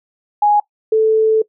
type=tone pair in turn; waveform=sine; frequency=830.6 / 439 Hz; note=G#5 / A4; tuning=0 / -4 cents; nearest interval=major seventh; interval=1104 cents; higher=first; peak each=-9 dBFS; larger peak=neither; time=0.42-0.6 / 0.92-1.42 s; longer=second; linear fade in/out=5 ms; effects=noise-tail reverb RT60 0.1 s tail -21 dB re dry